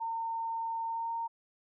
sine tone with pitch glide, 911 to 920.5 Hz, A#5 to A#5, -40 to -22 cents, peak -32 dBFS, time 0-1.28 s, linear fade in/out 20 ms, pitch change +18 cents, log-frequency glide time 0.87-1.11 s, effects none

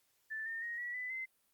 sine tone with pitch steps, 1760 / 1816.8 / 1875.5 / 1936 / 1998.5 / 2063 Hz, A6 / A#6 / A#6 / B6 / B6 / C7, 0 / -45 / +10 / -35 / +20 / -25 cents, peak -38 dBFS, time 0.3-1.26 s, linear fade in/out 20 ms, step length 160 ms, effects white hiss -75 dBFS RMS until 1.53 s + Opus 48 kbps

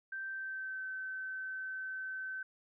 sine tone with pitch glide, 1562 to 1533.4 Hz, G6 to G6, -7 to -39 cents, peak -38 dBFS, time 0.12-2.43 s, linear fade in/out 5 ms, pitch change -32 cents, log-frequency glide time 0.29-0.85 s, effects none

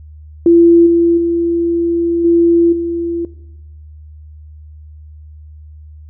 sine tone with level steps, 339.2 Hz, E4, 50 cents sharp, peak -4 / -8 / -12 / -7 / -16 dBFS, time 0.46-3.25 s, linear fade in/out 2 ms, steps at 0.86 / 1.17 / 2.24 / 2.72 s, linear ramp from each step 10 ms, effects noise-tail reverb RT60 1.0 s tail -18 dB re dry + added 76 Hz sine -33 dBFS peak until 6.09 s

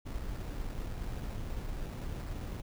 brown noise with sample-and-hold, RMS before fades -38 dBFS, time 0.05-2.62 s, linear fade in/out 20 ms, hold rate 3150 Hz, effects none

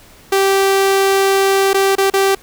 sawtooth tone with dropouts, 389.9 Hz, G4, 9 cents flat, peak -7 dBFS, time 0.32-2.35 s, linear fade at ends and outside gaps 5 ms, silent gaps 1.733-1.743 / 1.954-1.981 / 2.101-2.137 s, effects pink hiss -44 dBFS RMS until 2.42 s

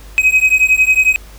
triangle beating tone pair, 2524 / 2535 Hz, D#7 / D#7, +24 / +32 cents, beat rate 11 Hz, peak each -10 dBFS, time 0.18-1.16 s, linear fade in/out 0 ms, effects added 50 Hz sine -34 dBFS peak until 1.38 s + pink hiss -42 dBFS RMS until 1.38 s

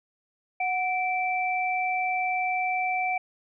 sine tone pair together, 737.1 / 2332 Hz, F#5 / D7, -7 / -13 cents, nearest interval octave + minor sixth, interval 1994 cents, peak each -26 / -28 dBFS, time 0.6-3.18 s, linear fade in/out 5 ms, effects none

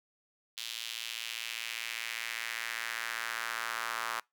square tone with high-pass filter sweep, 57.5 Hz, A#1, 23 cents flat, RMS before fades -38 dBFS, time 0.57-4.2 s, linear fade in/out 5 ms, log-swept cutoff 3400 to 1200 Hz, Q 2.2, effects noise-tail reverb RT60 0.2 s tail -25 dB re dry

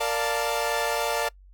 sawtooth chord, Bb major seventh, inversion none, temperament equal with one note detuned, 461.9 / 587.3 / 698.5 / 880 Hz, Bb4 / D5 / F5 / A5, -16 / 0 / 0 / 0 cents, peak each -26 / -25 / -27 / -26 dBFS, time 0-1.29 s, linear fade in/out 10 ms, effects noise-tail reverb RT60 0.1 s tail -23 dB re dry + added 47 Hz sine -48 dBFS peak until 1.53 s

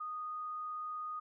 sine tone, 1238 Hz, D#6, 9 cents flat, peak -38 dBFS, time 0-1.2 s, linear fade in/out 10 ms, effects none

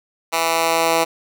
10% pulse tone with high-pass filter sweep, 164.81 Hz, E3, in tune, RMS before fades -18 dBFS, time 0.32-1.05 s, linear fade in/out 20 ms, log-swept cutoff 890 to 470 Hz, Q 0.8, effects none

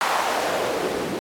white noise with band-pass filter sweep, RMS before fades -24 dBFS, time 0.01-1.19 s, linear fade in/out 0 ms, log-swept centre 1000 to 300 Hz, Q 2, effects AAC 64 kbps

